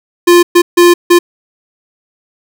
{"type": "tone bursts at uneven times", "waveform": "square", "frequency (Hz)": 349.2, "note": "F4", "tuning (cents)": 0, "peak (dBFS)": -3, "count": 4, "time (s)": [[0.27, 0.43], [0.55, 0.62], [0.77, 0.94], [1.1, 1.19]], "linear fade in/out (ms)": 10, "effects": []}